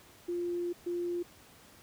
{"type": "tone bursts at uneven times", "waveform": "sine", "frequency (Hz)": 349.2, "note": "F4", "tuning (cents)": 0, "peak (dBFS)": -31, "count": 2, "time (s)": [[0.28, 0.73], [0.86, 1.23]], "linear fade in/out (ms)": 10, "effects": ["pink hiss -57 dBFS RMS until 1.82 s", "high-pass 60 Hz 12 dB/octave"]}